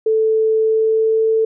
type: tone with pitch glide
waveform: sine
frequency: 440 to 443.8 Hz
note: A4 to A4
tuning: 0 to +15 cents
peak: -12 dBFS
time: 0.06-1.45 s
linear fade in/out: 5 ms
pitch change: +15 cents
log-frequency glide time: 0.58-1.28 s
effects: none